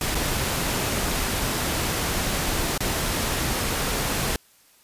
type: noise with dropouts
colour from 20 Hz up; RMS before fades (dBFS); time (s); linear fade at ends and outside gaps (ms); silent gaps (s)
pink; -25; 0.01-4.36; 1; 0.147-0.152 / 2.778-2.805
effects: white hiss -57 dBFS RMS until 4.83 s + resampled to 32000 Hz